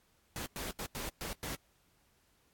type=noise bursts at uneven times; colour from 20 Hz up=pink; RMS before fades=-40 dBFS; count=6; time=0.36-0.46 / 0.56-0.71 / 0.79-0.86 / 0.95-1.09 / 1.21-1.33 / 1.43-1.55 s; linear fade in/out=0 ms; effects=pink hiss -71 dBFS RMS until 2.53 s + AAC 64 kbps